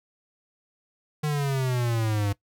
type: exponential sweep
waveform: square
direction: down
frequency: 152.8 to 99.3 Hz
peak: -24 dBFS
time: 1.23-2.33 s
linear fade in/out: 10 ms
effects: noise-tail reverb RT60 0.1 s tail -19 dB re dry